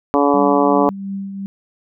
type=harmonic tone; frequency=142.9 Hz; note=D3; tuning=47 cents flat; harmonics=2 / 3 / 4 / 5 / 6 / 7 / 8; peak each=-16 / -18 / -19 / -20 / -21 / -21 / -22 dBFS; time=0.14-0.89 s; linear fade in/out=0 ms
type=tone with tremolo; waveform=sine; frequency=196.1 Hz; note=G3; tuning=1 cent sharp; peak=-21 dBFS; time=0.34-1.46 s; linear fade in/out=0 ms; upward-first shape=triangle; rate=2.8 Hz; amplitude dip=50%
effects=none